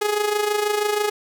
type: tone with amplitude modulation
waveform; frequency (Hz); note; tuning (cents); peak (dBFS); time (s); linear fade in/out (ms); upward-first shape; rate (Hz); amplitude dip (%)
sawtooth; 418; G#4; +11; -13; 0.01-1.1; 10; sine; 26.2; 60
effects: none